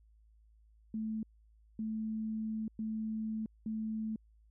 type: tone bursts at uneven times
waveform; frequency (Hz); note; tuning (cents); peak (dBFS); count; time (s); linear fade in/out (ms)
sine; 219; A3; -8; -34; 4; 0.94-1.23 / 1.79-2.68 / 2.79-3.46 / 3.66-4.16; 2
effects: added 54 Hz sine -61 dBFS peak until 4.5 s